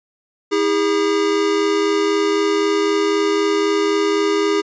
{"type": "tone pair together", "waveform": "square", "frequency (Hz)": [322.6, 406.5], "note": ["E4", "G#4"], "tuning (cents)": [-37, -37], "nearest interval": "major third", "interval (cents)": 400, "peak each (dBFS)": [-21, -17], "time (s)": [0.51, 4.62], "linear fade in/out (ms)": 20, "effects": ["resampled to 16000 Hz"]}